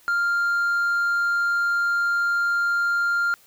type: tone with hard clipping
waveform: sine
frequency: 1396.9 Hz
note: F6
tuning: in tune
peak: -20 dBFS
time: 0.08-3.34 s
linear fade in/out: 0 ms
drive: 2 dB
effects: white hiss -55 dBFS RMS until 3.46 s